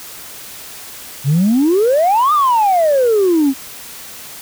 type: exponential two-way sweep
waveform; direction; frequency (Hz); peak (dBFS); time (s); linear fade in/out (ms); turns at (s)
sine; up then down; 130 to 1244.5 to 258.8; -8; 1.24-3.54; 50; 2.33
effects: tanh soft clip ceiling -7 dBFS + white hiss -33 dBFS RMS until 4.41 s